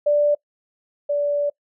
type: tone pair in turn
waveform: sine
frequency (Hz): 587 / 579.6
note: D5 / D5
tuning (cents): -1 / -23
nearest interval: unison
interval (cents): 22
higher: first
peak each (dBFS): -14 / -18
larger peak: first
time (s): 0.06-0.35 / 1.09-1.5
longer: second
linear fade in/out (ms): 10
effects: noise-tail reverb RT60 0.1 s tail -24 dB re dry